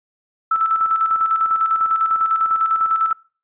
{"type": "tone with tremolo", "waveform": "sine", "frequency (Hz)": 1318.5, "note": "E6", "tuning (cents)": 0, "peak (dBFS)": -13, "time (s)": [0.51, 3.13], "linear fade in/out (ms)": 5, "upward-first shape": "square", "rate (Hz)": 10, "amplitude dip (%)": 50, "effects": ["noise-tail reverb RT60 0.4 s tail -25 dB re dry", "resampled to 8000 Hz"]}